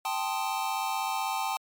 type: chord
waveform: square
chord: A half-diminished seventh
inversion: third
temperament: equal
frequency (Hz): 784 / 880 / 1046.5 / 1244.5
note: G5 / A5 / C6 / Eb6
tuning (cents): 0 / 0 / 0 / 0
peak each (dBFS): -33 / -33 / -37 / -38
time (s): 0.05-1.57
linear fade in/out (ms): 2
effects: MP3 96 kbps